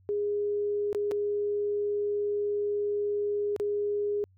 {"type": "tone with dropouts", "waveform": "sine", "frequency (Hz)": 411.7, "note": "G#4", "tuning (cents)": -15, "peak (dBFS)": -26, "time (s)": [0.09, 4.24], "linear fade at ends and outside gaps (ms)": 0, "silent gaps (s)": [[0.929, 0.948], [1.112, 1.117], [3.563, 3.599]], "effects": ["added 94 Hz sine -58 dBFS peak until 4.37 s"]}